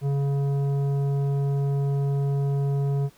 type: tone with tanh clipping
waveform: sine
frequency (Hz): 140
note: C#3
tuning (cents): +18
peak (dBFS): -23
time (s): 0.01-3.1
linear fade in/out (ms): 50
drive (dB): 11
effects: pink hiss -57 dBFS RMS until 3.17 s